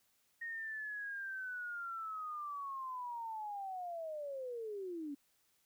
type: linear sweep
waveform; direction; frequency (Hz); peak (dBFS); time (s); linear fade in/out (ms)
sine; down; 1864.7 to 274.7; -40; 0.41-5.15; 10
effects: white hiss -75 dBFS RMS until 5.65 s